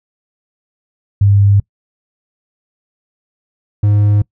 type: tone pair in turn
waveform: sine / triangle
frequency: 100.4 / 103.46 Hz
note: G2 / G#2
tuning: +42 / -6 cents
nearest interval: minor second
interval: 52 cents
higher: second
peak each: -6 dBFS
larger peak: neither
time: 1.21-1.6 / 3.83-4.22 s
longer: neither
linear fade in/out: 5 ms
effects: noise-tail reverb RT60 0.1 s tail -24 dB re dry